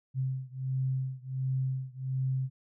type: beating tone pair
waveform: sine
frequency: 130.81 / 132.21 Hz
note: C3 / C3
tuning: 0 / +18 cents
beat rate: 1.4 Hz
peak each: -32 / -33 dBFS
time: 0.14-2.5 s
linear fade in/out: 50 ms
effects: none